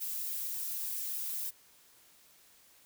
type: noise with flanger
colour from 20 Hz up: violet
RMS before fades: -37 dBFS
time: 0-1.51 s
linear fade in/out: 20 ms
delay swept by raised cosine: 1.4 to 4.7 ms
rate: 3.4 Hz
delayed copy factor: -1
effects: white hiss -62 dBFS RMS until 2.85 s